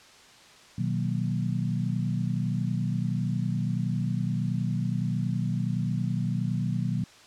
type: chord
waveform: sine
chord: B major seventh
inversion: none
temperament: equal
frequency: 123.47 / 155.56 / 185 / 233.1 Hz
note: B2 / D#3 / F#3 / A#3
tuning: 0 / 0 / 0 / 0 cents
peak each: -29 / -31 / -30 / -35 dBFS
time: 0.78-7.04 s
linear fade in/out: 5 ms
effects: white hiss -52 dBFS RMS until 7.26 s + low-pass 6000 Hz 12 dB/octave